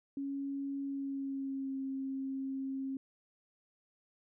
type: tone with pitch glide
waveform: sine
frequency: 277.2 to 268.4 Hz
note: C#4 to C4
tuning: 0 to +44 cents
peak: -35 dBFS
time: 0.17-2.97 s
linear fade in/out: 2 ms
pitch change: -56 cents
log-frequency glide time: 0.84-1.77 s
effects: none